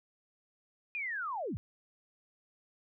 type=linear sweep; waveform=sine; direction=down; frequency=2489 to 61.74 Hz; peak=-34 dBFS; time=0.95-1.57 s; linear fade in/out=0 ms; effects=none